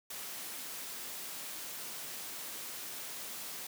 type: high-pass noise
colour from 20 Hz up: white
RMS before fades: -43 dBFS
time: 0.1-3.67 s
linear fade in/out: 5 ms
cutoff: 150 Hz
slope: 12 dB/octave
effects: none